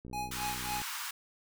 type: click train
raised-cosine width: 3 ms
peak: -33 dBFS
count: 49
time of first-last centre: 0.05-0.817 s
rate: 62.6 Hz
type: tone with tremolo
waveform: square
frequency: 834 Hz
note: G#5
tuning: 7 cents sharp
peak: -34 dBFS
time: 0.13-0.82 s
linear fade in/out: 2 ms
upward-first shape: sine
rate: 3.7 Hz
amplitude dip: 100%
type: high-pass noise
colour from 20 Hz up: pink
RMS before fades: -39 dBFS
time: 0.31-1.11 s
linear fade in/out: 5 ms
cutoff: 940 Hz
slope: 48 dB/octave
effects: none